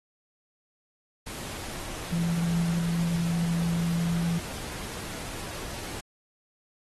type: tone in noise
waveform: sine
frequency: 169.2 Hz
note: E3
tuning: 45 cents sharp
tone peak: -24 dBFS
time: 2.12-4.39 s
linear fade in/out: 10 ms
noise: pink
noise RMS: -38 dBFS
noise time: 1.26-6.01 s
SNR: +11 dB
effects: AAC 32 kbps